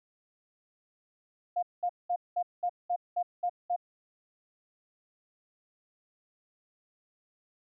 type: tone bursts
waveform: sine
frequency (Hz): 708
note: F5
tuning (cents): +23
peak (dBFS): -26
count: 9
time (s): 1.56-3.763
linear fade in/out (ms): 10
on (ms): 67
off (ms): 200
effects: none